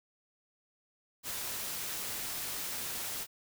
white noise, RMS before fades -38 dBFS, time 1.23-3.27 s, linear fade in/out 50 ms, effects none

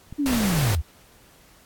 click, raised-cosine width 5 ms, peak -24 dBFS, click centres 0.126 s
sine linear sweep, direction down, 301.1 to 65.4 Hz, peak -20 dBFS, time 0.18-0.82 s, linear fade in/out 20 ms
pink noise, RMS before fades -27 dBFS, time 0.26-0.75 s, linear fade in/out 0 ms
effects pink hiss -54 dBFS RMS until 1.65 s + AAC 64 kbps

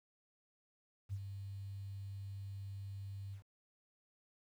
sine tone with ADSR envelope, 98.6 Hz, G2, 11 cents sharp, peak -36 dBFS, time 1.09-3.43 s, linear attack 40 ms, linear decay 53 ms, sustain -7 dB, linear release 100 ms, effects 11-bit

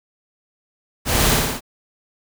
pink noise with echo, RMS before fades -19 dBFS, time 1.05-1.38 s, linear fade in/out 50 ms, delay 57 ms, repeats 4, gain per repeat -2 dB, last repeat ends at 1.608 s, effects none

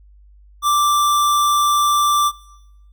square tone, 1174.7 Hz, D6, in tune, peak -14 dBFS, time 0.62-2.32 s, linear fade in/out 50 ms, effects noise-tail reverb RT60 1.0 s tail -21 dB re dry + added 50 Hz sine -44 dBFS peak until 2.92 s

